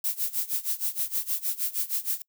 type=noise with tremolo; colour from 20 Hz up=violet; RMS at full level=-26 dBFS; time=0.04-2.22 s; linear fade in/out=2 ms; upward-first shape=sine; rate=6.4 Hz; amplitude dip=90%; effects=noise-tail reverb RT60 0.1 s tail -26 dB re dry